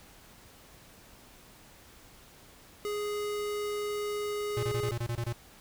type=tone; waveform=square; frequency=415.3 Hz; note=G#4; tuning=in tune; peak=-32 dBFS; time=2.85-4.91 s; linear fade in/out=0 ms
type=tone bursts; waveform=square; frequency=118.2 Hz; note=A#2; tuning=24 cents sharp; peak=-31 dBFS; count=9; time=4.57-5.325 s; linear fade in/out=0 ms; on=59 ms; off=28 ms
effects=pink hiss -55 dBFS RMS until 5.6 s